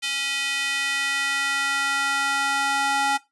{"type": "tone with high-pass filter sweep", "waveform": "square", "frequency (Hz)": 277.2, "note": "C#4", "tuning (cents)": 0, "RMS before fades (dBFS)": -24, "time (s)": [0.02, 3.18], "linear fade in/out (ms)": 20, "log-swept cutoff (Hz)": [2700, 910], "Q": 1.8, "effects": ["noise-tail reverb RT60 0.2 s tail -18 dB re dry", "resampled to 24000 Hz"]}